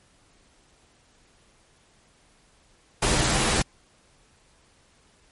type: noise with comb filter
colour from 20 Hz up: pink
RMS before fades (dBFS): -22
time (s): 3.02-3.62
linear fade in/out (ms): 5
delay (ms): 11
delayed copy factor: -0.6
effects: pink hiss -60 dBFS RMS until 5.31 s + MP3 48 kbps